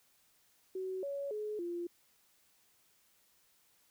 sine tone with pitch steps, 375.8 / 561 / 424 / 346.4 Hz, F#4 / C#5 / G#4 / F4, +27 / +21 / +36 / -14 cents, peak -36 dBFS, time 0.75-1.87 s, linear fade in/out 5 ms, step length 280 ms, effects white hiss -70 dBFS RMS until 3.9 s

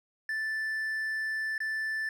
triangle tone with dropouts, 1760 Hz, A6, in tune, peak -28 dBFS, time 0.29-2.09 s, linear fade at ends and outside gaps 2 ms, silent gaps 1.58-1.603 s, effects none

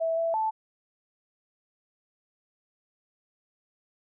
sine tone with pitch steps, 655 / 663 / 877 Hz, E5 / E5 / A5, -11 / +10 / -6 cents, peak -24 dBFS, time 0-0.51 s, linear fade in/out 20 ms, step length 170 ms, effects none

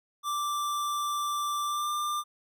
square tone with pitch glide, 1174.7 to 1192.5 Hz, D6 to D6, 0 to +26 cents, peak -29 dBFS, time 0.23-2.24 s, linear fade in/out 50 ms, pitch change +26 cents, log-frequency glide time 1.65-1.91 s, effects none

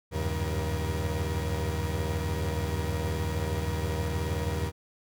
35% pulse tone cluster, 78.7 / 91.3 / 97.7 / 137.2 / 474.3 Hz, D#2 / F#2 / G2 / C#3 / A#4, +20 / -23 / -5 / -17 / +30 cents, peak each -29 / -38 / -32 / -37 / -35 dBFS, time 0.11-4.72 s, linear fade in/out 50 ms, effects none

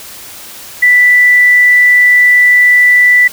sine tone, 1975.5 Hz, B6, in tune, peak -3 dBFS, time 0.82-3.28 s, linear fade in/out 10 ms, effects white hiss -30 dBFS RMS until 3.32 s

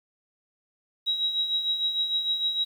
sine tone with tremolo, 3845 Hz, B7, 47 cents flat, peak -21 dBFS, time 1.06-2.65 s, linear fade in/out 20 ms, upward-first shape triangle, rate 6.6 Hz, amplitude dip 65%, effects 9-bit

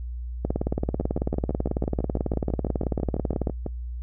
two click trains, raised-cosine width 2 ms, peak -11 / -15 dBFS, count 56 / 17, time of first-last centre 0.45-3.472 / 1.01-3.663 s, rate 18.2 / 6.03 Hz, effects noise-tail reverb RT60 0.1 s tail -24 dB re dry + added 60 Hz sine -30 dBFS peak until 4.02 s

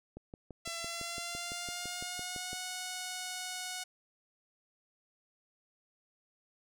click train, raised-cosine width 2 ms, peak -32 dBFS, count 15, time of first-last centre 0.17-2.531 s, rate 5.93 Hz
5% pulse tone with pitch glide, 673 to 733.9 Hz, E5 to F#5, +36 to -14 cents, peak -26 dBFS, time 0.65-3.84 s, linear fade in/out 10 ms, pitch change +150 cents, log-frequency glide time 0.76-2.56 s
effects none

